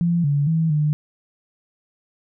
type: tone with pitch steps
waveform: sine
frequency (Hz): 171.2 / 143.4 / 162 / 150.3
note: F3 / D3 / E3 / D3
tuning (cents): -34 / -41 / -30 / +40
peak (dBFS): -16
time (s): 0.01-0.93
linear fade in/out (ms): 0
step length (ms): 230
effects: none